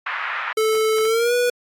pink band-pass noise, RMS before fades -26 dBFS, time 0.06-0.53 s, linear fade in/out 5 ms, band 1100 to 2200 Hz, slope 24 dB/octave
square tone with pitch glide, 437.5 to 488.2 Hz, A4 to B4, -10 to -20 cents, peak -17 dBFS, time 0.57-1.5 s, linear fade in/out 5 ms, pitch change +190 cents, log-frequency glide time 1.04-1.34 s
effects AAC 64 kbps

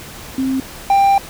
sine / triangle tone pair in turn, 264.2 / 790.8 Hz, C4 / G5, +17 / +15 cents, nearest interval octave + perfect fifth, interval 1898 cents, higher second, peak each -15 / -7 dBFS, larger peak second, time 0.38-0.6 / 0.9-1.18 s, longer second, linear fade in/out 2 ms, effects pink hiss -34 dBFS RMS until 1.29 s

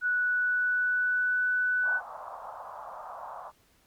sine tone with pitch glide, 1475 to 1491.3 Hz, F#6 to F#6, -6 to +13 cents, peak -24 dBFS, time 0.01-2.01 s, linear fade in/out 50 ms, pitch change +19 cents, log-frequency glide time 0.14-1.48 s
white band-pass noise, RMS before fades -42 dBFS, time 1.82-3.52 s, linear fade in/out 50 ms, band 600 to 1200 Hz, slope 48 dB/octave
effects pink hiss -65 dBFS RMS until 3.86 s + Opus 48 kbps

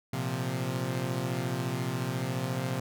sawtooth chord, Bb suspended second, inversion none, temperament equal, 116.54 / 130.81 / 174.61 Hz, Bb2 / C3 / F3, 0 / 0 / 0 cents, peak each -32 / -28 / -32 dBFS, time 0.13-2.8 s, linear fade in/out 5 ms, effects none

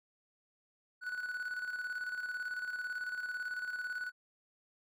triangle tone with tremolo, 1480 Hz, F#6, in tune, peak -33 dBFS, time 1.01-4.12 s, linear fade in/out 50 ms, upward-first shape square, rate 18 Hz, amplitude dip 50%, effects none

